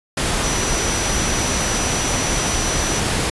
sine tone in noise, 5900 Hz, F#8, 6 cents flat, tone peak -25 dBFS, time 0.43-3 s, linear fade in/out 5 ms, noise pink, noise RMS -20 dBFS, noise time 0.17-3.3 s, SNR -8 dB, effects resampled to 24000 Hz

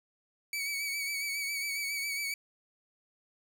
sawtooth tone with vibrato, 2265 Hz, C#7, 37 cents sharp, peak -29 dBFS, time 0.53-2.34 s, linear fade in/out 2 ms, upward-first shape sine, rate 7.3 Hz, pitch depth 40 cents each way, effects none

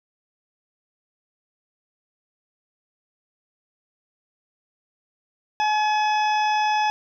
harmonic tone, 850 Hz, G#5, 40 cents sharp, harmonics 1 / 2 / 3 / 4 / 6 / 7, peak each -19 / -30 / -30 / -34 / -36 / -42 dBFS, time 5.6-6.9 s, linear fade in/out 0 ms, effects 10-bit

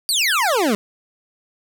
25% pulse exponential sweep, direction down, 4801 to 194.1 Hz, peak -12 dBFS, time 0.09-0.75 s, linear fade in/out 0 ms, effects none

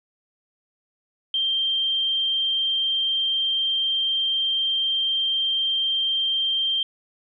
sine tone, 3162 Hz, G7, 14 cents sharp, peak -20 dBFS, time 1.34-6.83 s, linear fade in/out 2 ms, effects none

